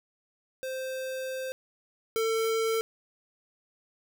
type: tone pair in turn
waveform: square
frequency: 522 / 448.3 Hz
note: C5 / A4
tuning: -4 / +32 cents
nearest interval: minor third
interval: 264 cents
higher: first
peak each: -33 / -26 dBFS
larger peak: second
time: 0.63-1.52 / 2.16-2.81 s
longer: first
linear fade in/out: 0 ms
effects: none